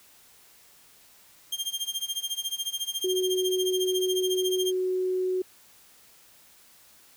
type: tone with tremolo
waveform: sawtooth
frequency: 3198 Hz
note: G7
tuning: 34 cents sharp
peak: -23 dBFS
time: 1.52-4.72 s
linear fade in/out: 5 ms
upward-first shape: sine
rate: 14 Hz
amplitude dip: 90%
type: tone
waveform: sine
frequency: 370 Hz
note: F#4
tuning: in tune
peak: -24 dBFS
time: 3.04-5.42 s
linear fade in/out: 5 ms
effects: white hiss -56 dBFS RMS until 7.16 s